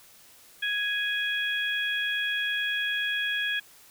harmonic tone, 830.6 Hz, G#5, in tune, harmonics 2 / 3 / 4, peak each -28 / -33 / -31 dBFS, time 0.62-3.6 s, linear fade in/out 10 ms, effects white hiss -54 dBFS RMS until 3.9 s

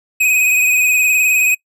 square tone with vibrato, 2510 Hz, D#7, 15 cents sharp, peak -11 dBFS, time 0.2-1.55 s, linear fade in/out 10 ms, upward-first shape sine, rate 19 Hz, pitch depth 34 cents each way, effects noise-tail reverb RT60 0.1 s tail -24 dB re dry

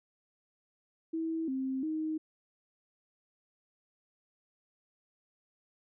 sine tone with pitch steps, 324.6 / 264 / 313.4 Hz, E4 / C4 / D#4, -27 / +16 / +13 cents, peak -31 dBFS, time 1.13-2.18 s, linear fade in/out 10 ms, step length 350 ms, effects none

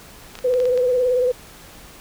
clicks, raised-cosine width 0.2 ms, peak -17 dBFS, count 6, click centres 0.354 / 0.389 / 0.539 / 0.602 / 0.655 / 0.776 s
sine tone with vibrato, 499.8 Hz, B4, 21 cents sharp, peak -15 dBFS, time 0.44-1.32 s, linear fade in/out 10 ms, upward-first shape sine, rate 18 Hz, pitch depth 45 cents each way
effects pink hiss -43 dBFS RMS until 2 s

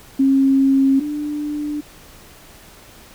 sine tone pair in turn, 270.3 / 296.6 Hz, C#4 / D4, -44 / +17 cents, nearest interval major second, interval 161 cents, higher second, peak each -11 / -21 dBFS, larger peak first, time 0.19-1 / 1-1.81 s, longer neither, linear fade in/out 10 ms, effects pink hiss -44 dBFS RMS until 3.14 s

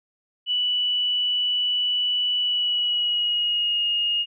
sine tone with pitch glide, 2960 to 2854 Hz, F#7 to F7, 0 to +37 cents, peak -20 dBFS, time 0.46-4.26 s, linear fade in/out 50 ms, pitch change -63 cents, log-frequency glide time 2.38-3.86 s, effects none

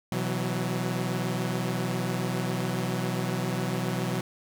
sawtooth chord, B suspended fourth, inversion none, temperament equal with one note detuned, 125.77 / 164.81 / 185 Hz, B2 / E3 / F#3, +32 / 0 / 0 cents, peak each -27 / -29 / -27 dBFS, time 0.12-4.21 s, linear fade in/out 2 ms, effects none

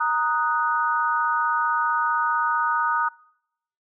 sine chord, D# minor, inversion second, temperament equal, 932.3 / 1244.5 / 1480 Hz, A#5 / D#6 / F#6, 0 / 0 / 0 cents, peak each -24 / -23 / -26 dBFS, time 0-3.09 s, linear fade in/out 10 ms, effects noise-tail reverb RT60 0.8 s tail -25 dB re dry

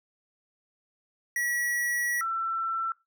square / sine tone pair in turn, 1929 / 1340.7 Hz, B6 / E6, -41 / +29 cents, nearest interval tritone, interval 630 cents, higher first, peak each -27 dBFS, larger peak neither, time 1.36-2.21 / 2.21-2.92 s, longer first, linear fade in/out 2 ms, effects noise-tail reverb RT60 0.2 s tail -20 dB re dry

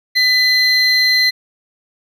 triangle tone pair together, 2000 / 4124 Hz, B6 / C8, +21 / -26 cents, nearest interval octave + minor second, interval 1253 cents, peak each -12 dBFS, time 0.15-1.31 s, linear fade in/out 20 ms, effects none

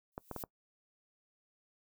violet noise with exponential growth, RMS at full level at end -43 dBFS, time 0.12-0.43 s, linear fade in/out 1 ms, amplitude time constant 66 ms
clicks, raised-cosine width 1 ms, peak -26 dBFS, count 4, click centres 0.179 / 0.313 / 0.363 / 0.438 s
effects noise-tail reverb RT60 0.1 s tail -23 dB re dry

